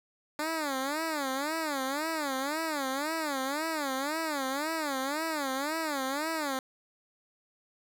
10% pulse tone with vibrato, 292.4 Hz, D4, 7 cents flat, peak -22 dBFS, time 0.39-6.59 s, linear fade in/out 2 ms, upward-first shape sine, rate 1.9 Hz, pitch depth 190 cents each way, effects none

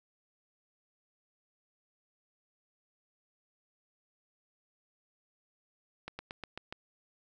slowing click train, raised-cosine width 0.3 ms, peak -24 dBFS, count 6, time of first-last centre 6.08-6.725 s, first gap 110 ms, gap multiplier 1.08, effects none

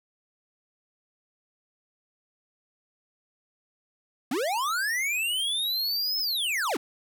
square linear two-way sweep, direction up then down, 220 to 5274 to 220 Hz, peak -26 dBFS, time 4.31-6.77 s, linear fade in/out 5 ms, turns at 6.2 s, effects none

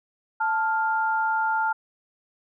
sine tone pair together, 881.5 / 1399 Hz, A5 / F6, +3 / +3 cents, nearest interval minor sixth, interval 800 cents, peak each -23 / -25 dBFS, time 0.4-1.73 s, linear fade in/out 10 ms, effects none

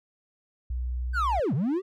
sine tone, 61.74 Hz, B1, in tune, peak -27 dBFS, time 0.7-1.4 s, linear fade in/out 5 ms
triangle linear two-way sweep, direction down then up, 1568 to 115.4 to 402.1 Hz, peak -21 dBFS, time 1.13-1.82 s, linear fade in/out 50 ms, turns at 1.54 s
effects tanh soft clip ceiling -15 dBFS

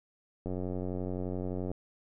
click train, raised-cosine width 2 ms, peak -23 dBFS, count 116, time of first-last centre 0.46-1.715 s, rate 91.6 Hz, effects none

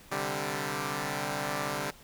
5% pulse chord, C suspended second, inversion none, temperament equal, 130.81 / 146.83 / 196 Hz, C3 / D3 / G3, 0 / 0 / 0 cents, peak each -26 / -23 / -24 dBFS, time 0.11-1.91 s, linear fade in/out 10 ms, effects pink hiss -54 dBFS RMS until 2.03 s

